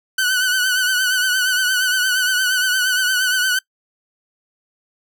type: tone with vibrato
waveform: sawtooth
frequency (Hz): 1500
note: F#6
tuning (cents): +23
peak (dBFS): -12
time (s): 0.18-3.59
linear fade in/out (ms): 5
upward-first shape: triangle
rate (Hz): 8.6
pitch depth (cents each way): 63
effects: noise-tail reverb RT60 0.1 s tail -23 dB re dry